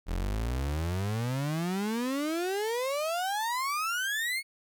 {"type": "exponential sweep", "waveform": "35% pulse", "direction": "up", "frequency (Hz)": [40.64, 2217], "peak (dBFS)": -27, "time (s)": [0.06, 4.43], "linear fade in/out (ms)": 50, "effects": []}